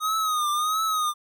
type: tone with vibrato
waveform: square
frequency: 1244.5 Hz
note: D#6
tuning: in tune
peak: -23 dBFS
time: 0-1.14 s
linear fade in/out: 50 ms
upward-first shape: triangle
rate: 1.5 Hz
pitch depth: 93 cents each way
effects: none